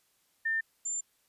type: tone pair in turn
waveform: sine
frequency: 1800 / 7218 Hz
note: A6 / A8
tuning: +39 / +43 cents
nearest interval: 2 octaves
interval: 2404 cents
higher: second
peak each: -27 / -31 dBFS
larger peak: first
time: 0.45-0.61 / 0.85-1.01 s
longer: neither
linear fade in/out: 10 ms
effects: white hiss -71 dBFS RMS until 1.28 s + resampled to 32000 Hz